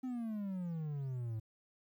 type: exponential sweep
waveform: triangle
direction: down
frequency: 261.5 to 107.8 Hz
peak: -35 dBFS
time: 0.03-1.4 s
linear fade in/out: 10 ms
effects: 12-bit